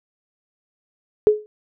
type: tone with exponential decay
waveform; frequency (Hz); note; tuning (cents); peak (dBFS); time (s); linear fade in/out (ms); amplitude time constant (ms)
sine; 423.8; G#4; +35; -6; 1.27-1.46; 0; 41
effects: none